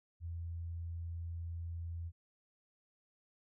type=tone; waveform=sine; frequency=84.3 Hz; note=E2; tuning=39 cents sharp; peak=-39 dBFS; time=0.2-2.12 s; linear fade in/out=50 ms; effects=none